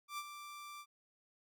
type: tone with ADSR envelope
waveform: sawtooth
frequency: 1176 Hz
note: D6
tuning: 2 cents sharp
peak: -35 dBFS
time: 0.08-0.86 s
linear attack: 100 ms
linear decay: 49 ms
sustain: -9 dB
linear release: 60 ms
effects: none